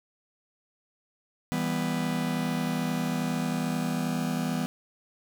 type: chord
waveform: 45% pulse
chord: E minor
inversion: none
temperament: just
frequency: 164.81 / 197.78 / 247.2 Hz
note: E3 / G3 / B3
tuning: 0 / +16 / +2 cents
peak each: -31 / -33 / -30 dBFS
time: 1.52-4.66 s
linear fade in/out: 0 ms
effects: none